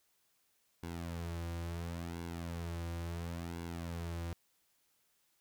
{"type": "tone with flanger", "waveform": "sawtooth", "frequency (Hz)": 84.8, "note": "E2", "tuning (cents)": 50, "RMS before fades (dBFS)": -41, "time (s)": [0.83, 4.33], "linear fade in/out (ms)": 0, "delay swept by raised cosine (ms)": [1.6, 4.6], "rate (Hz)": 0.72, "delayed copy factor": -0.65, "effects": ["white hiss -75 dBFS RMS until 5.4 s"]}